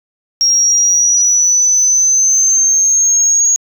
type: linear sweep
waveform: sine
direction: up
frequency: 5588 to 6645 Hz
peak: -7 dBFS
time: 0.41-3.56 s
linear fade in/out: 0 ms
effects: tanh soft clip ceiling -3 dBFS